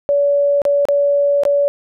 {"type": "tone with dropouts", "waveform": "sine", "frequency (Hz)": 570, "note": "C#5", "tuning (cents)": 48, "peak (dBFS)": -11, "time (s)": [0.09, 1.68], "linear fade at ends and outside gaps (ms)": 0, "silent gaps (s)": [[0.618, 0.652], [0.853, 0.886], [1.435, 1.452]], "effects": []}